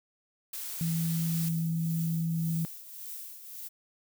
blue noise, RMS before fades -38 dBFS, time 0.53-1.49 s, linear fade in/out 5 ms
sine tone, 164.81 Hz, E3, in tune, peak -27 dBFS, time 0.81-2.65 s, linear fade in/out 0 ms
violet noise with tremolo, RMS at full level -40 dBFS, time 1.32-3.69 s, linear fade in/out 20 ms, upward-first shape triangle, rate 1.8 Hz, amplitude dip 65%
effects none

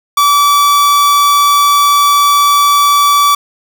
45% pulse tone, 1153 Hz, D6, 32 cents flat, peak -6 dBFS, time 0.17-3.35 s, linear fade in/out 5 ms, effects none

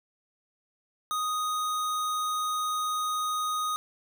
square tone, 1244.5 Hz, D#6, in tune, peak -28 dBFS, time 1.11-3.76 s, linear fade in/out 0 ms, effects none

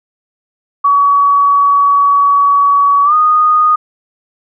sine tone with pitch glide, 1132 to 1234.5 Hz, C#6 to D#6, +36 to -14 cents, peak -6 dBFS, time 0.84-3.76 s, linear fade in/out 10 ms, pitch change +150 cents, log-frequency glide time 3.04-3.14 s, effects none

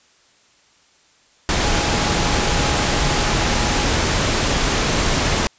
sine tone in noise, 830.6 Hz, G#5, in tune, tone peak -29 dBFS, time 1.64-3.86 s, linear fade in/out 0 ms, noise pink, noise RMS -18 dBFS, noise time 1.49-5.47 s, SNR -14 dB, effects white hiss -55 dBFS RMS until 5.58 s + resampled to 16000 Hz

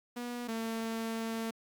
sawtooth tone pair in turn, 242.1 / 225.7 Hz, B3 / A3, -34 / +44 cents, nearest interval minor second, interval 122 cents, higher first, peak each -33 / -30 dBFS, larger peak second, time 0.16-0.48 / 0.48-1.51 s, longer second, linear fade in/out 10 ms, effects Opus 48 kbps

